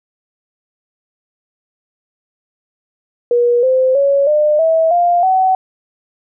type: tone with pitch steps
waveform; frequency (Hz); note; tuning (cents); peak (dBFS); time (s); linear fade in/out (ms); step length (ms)
sine; 480.4 / 517.9 / 558.2 / 601.8 / 648.7 / 699.3 / 753.8; B4 / C5 / C#5 / D5 / E5 / F5 / F#5; -48 / -18 / +12 / +42 / -28 / +2 / +32; -9; 3.31-5.55; 2; 320
effects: none